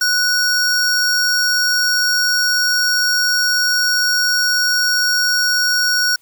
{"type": "tone pair together", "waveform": "square", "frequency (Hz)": [1476, 5573], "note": ["F#6", "F8"], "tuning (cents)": [-5, -5], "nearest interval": "octave + major seventh", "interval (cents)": 2300, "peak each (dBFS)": -17, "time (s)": [0.01, 6.16], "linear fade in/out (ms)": 5, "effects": ["white hiss -56 dBFS RMS until 6.21 s"]}